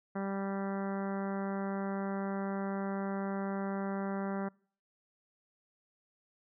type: harmonic tone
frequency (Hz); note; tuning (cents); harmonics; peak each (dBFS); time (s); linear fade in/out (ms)
196; G3; 0; 1 / 2 / 3 / 4 / 5 / 6 / 7 / 8 / 9 / 10; -35 / -41 / -42 / -44 / -48 / -49 / -48 / -51 / -55 / -55; 0.15-4.49; 10
effects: noise-tail reverb RT60 0.5 s tail -26 dB re dry